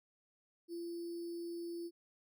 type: tone with sample-and-hold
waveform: sine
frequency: 341.4 Hz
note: F4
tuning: 39 cents flat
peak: -40 dBFS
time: 0.68-1.91 s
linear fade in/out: 50 ms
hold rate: 4900 Hz
effects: none